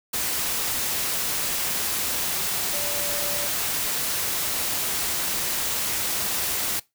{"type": "tone in noise", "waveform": "sine", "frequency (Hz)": 581, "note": "D5", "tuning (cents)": -19, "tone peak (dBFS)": -34, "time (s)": [2.73, 3.48], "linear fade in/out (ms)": 10, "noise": "white", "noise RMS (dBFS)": -26, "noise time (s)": [0.13, 6.8], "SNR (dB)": -11, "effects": ["noise-tail reverb RT60 0.2 s tail -21 dB re dry"]}